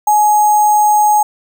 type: tone with sample-and-hold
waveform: sine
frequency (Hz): 841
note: G#5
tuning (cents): +22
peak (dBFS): -7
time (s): 0.07-1.23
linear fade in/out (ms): 5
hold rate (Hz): 7350
effects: none